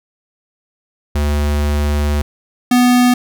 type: tone pair in turn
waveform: square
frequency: 73.42 / 247 Hz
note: D2 / B3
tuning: 0 / 0 cents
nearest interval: octave + major sixth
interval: 2100 cents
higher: second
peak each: -14 / -9 dBFS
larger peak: second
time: 1.15-2.22 / 2.71-3.14 s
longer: first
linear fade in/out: 5 ms
effects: none